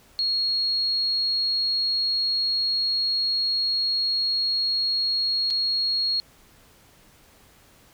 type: tone with dropouts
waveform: sine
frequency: 4300 Hz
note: C8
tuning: 47 cents sharp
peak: -21 dBFS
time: 0.19-6.2 s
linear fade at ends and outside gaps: 0 ms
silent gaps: 5.503-5.507 s
effects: pink hiss -55 dBFS RMS until 7.93 s